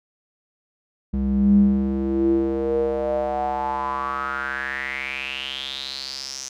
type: tone with band-pass filter sweep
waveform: square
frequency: 67 Hz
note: C2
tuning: 42 cents sharp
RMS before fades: -23 dBFS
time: 1.13-6.49 s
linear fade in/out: 10 ms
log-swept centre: 150 to 6100 Hz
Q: 7.1
effects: none